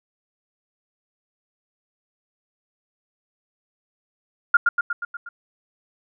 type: tone with echo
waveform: sine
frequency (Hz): 1409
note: F6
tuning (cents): +15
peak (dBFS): -9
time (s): 4.54-4.57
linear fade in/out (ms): 5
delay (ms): 120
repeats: 6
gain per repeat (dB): -4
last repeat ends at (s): 5.29
effects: none